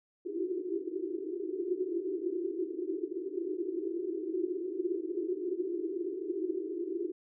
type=band-pass noise; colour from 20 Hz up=pink; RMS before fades=-35 dBFS; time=0.25-7.12 s; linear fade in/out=10 ms; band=330 to 390 Hz; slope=96 dB/octave; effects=none